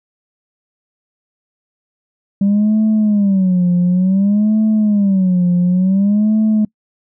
sine tone with vibrato, 196 Hz, G3, in tune, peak -8 dBFS, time 2.41-6.65 s, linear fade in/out 5 ms, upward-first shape sine, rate 0.56 Hz, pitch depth 180 cents each way, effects noise-tail reverb RT60 0.1 s tail -26 dB re dry + tanh soft clip ceiling -8 dBFS

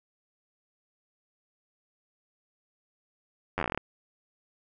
slowing click train, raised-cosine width 0.5 ms, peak -14 dBFS, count 12, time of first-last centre 3.58-3.776 s, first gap 10 ms, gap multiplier 1.11, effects none

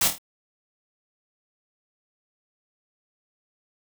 white noise with echo, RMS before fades -21 dBFS, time 0.01-0.08 s, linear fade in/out 5 ms, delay 26 ms, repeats 4, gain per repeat -6 dB, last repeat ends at 0.184 s, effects none

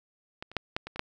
clicks, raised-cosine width 0.3 ms, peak -22 / -30 / -11 / -13 / -23 / -24 / -12 dBFS, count 7, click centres 0.425 / 0.516 / 0.567 / 0.765 / 0.87 / 0.96 / 0.994 s, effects none

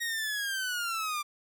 sawtooth linear sweep, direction down, 1889 to 1174.7 Hz, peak -27 dBFS, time 0-1.23 s, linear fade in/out 20 ms, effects none

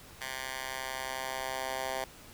10% pulse tone with high-pass filter sweep, 131.4 Hz, C3, 8 cents sharp, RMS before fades -37 dBFS, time 0.21-2.04 s, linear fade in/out 2 ms, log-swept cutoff 1400 to 690 Hz, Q 1.2, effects pink hiss -52 dBFS RMS until 2.33 s

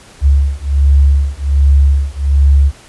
sine beating tone pair, 69.3 / 70.6 Hz, C#2 / C#2, 0 / +32 cents, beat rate 1.3 Hz, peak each -10 dBFS, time 0.21-2.72 s, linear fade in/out 50 ms, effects pink hiss -40 dBFS RMS until 2.88 s + resampled to 24000 Hz

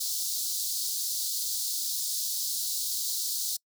pink high-pass noise, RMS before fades -31 dBFS, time 0-3.57 s, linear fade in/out 10 ms, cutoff 4000 Hz, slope 48 dB/octave, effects noise-tail reverb RT60 0.1 s tail -26 dB re dry

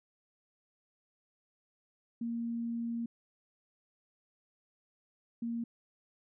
sine tone bursts at uneven times, 233.1 Hz, A#3, in tune, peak -33 dBFS, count 2, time 2.21-3.06 / 5.42-5.64 s, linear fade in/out 5 ms, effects none

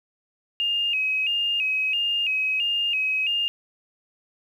sine tone with vibrato, 2677 Hz, E7, 26 cents sharp, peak -21 dBFS, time 0.6-3.48 s, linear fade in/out 0 ms, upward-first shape square, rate 1.5 Hz, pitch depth 89 cents each way, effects 9-bit

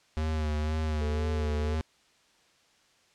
square tone with vibrato, 77.1 Hz, D#2, 15 cents flat, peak -28 dBFS, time 0.17-1.81 s, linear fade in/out 0 ms, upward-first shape sine, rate 2 Hz, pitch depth 38 cents each way
sine tone, 440 Hz, A4, in tune, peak -36 dBFS, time 1.01-1.75 s, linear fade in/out 5 ms
effects white hiss -64 dBFS RMS until 3.14 s + low-pass 6000 Hz 12 dB/octave

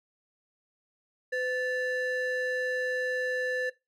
triangle ring-modulated tone, 1128 Hz, C#6, 30 cents sharp, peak -23 dBFS, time 1.32-3.7 s, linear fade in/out 10 ms, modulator 621 Hz, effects noise-tail reverb RT60 0.2 s tail -17 dB re dry

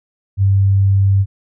sine tone, 98 Hz, G2, in tune, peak -9 dBFS, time 0.37-1.26 s, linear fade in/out 50 ms, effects none

